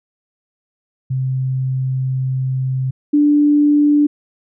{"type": "tone pair in turn", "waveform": "sine", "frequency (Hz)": [130.81, 293.7], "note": ["C3", "D4"], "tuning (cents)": [0, 0], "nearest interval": "octave + major second", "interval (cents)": 1400, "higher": "second", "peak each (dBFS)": [-16, -9], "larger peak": "second", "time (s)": [[1.1, 2.91], [3.13, 4.07]], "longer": "first", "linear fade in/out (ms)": 10, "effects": []}